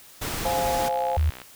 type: noise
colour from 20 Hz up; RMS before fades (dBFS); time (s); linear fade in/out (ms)
pink; -30; 0.21-0.89; 10
type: chord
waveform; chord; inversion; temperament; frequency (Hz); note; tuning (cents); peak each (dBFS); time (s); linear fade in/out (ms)
sine; F minor; second; just; 523.8 / 698.5 / 838.1; C5 / F5 / Ab5; +2 / 0 / +16; -27 / -28 / -26; 0.45-1.17; 2
type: click train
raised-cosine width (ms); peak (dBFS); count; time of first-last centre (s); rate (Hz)
0.3; -23; 40; 0.8-1.417; 63.2
type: tone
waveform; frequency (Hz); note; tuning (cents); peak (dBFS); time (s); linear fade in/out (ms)
sine; 78; D#2; +5; -18; 1.17-1.3; 5
effects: white hiss -49 dBFS RMS until 1.55 s